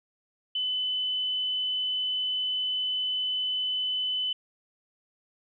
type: tone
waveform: sine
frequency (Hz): 3015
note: F#7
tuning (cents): +32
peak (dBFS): -26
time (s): 0.55-4.33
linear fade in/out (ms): 5
effects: none